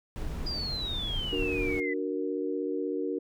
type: noise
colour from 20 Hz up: brown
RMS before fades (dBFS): -35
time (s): 0.16-1.8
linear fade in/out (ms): 0
type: exponential sweep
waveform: sine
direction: down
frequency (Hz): 4908 to 1975.5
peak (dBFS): -32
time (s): 0.46-1.94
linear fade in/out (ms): 10
type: chord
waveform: sine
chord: D augmented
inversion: none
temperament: equal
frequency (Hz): 293.7 / 370 / 466.2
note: D4 / F#4 / A#4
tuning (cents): 0 / 0 / 0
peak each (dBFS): -33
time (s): 1.32-3.19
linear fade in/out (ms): 10
effects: none